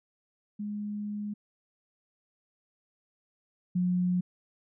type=tone pair in turn; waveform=sine; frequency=207.7 / 179.96 Hz; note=G#3 / F#3; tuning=0 / -48 cents; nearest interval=major second; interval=248 cents; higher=first; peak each=-32 / -24 dBFS; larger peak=second; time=0.59-1.34 / 3.75-4.21 s; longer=first; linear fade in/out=10 ms; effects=none